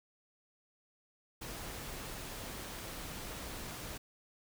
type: noise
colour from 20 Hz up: pink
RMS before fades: -44 dBFS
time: 1.41-3.98 s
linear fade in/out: 10 ms
effects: none